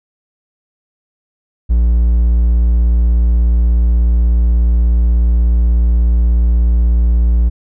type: tone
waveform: triangle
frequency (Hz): 58.27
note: A#1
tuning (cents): 0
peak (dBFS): -6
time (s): 1.69-7.5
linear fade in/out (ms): 20
effects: none